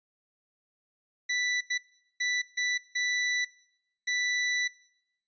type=tone bursts at uneven times; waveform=sawtooth; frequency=1975.5 Hz; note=B6; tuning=in tune; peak=-23 dBFS; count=6; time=1.29-1.61 / 1.7-1.78 / 2.2-2.42 / 2.57-2.78 / 2.95-3.45 / 4.07-4.68 s; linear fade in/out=10 ms; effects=noise-tail reverb RT60 0.8 s tail -22 dB re dry + resampled to 16000 Hz